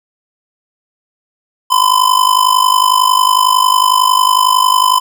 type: tone with amplitude modulation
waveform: square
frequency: 1017 Hz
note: C6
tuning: 50 cents flat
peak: -5 dBFS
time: 1.7-5 s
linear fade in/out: 20 ms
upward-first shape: sine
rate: 51 Hz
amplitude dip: 80%
effects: none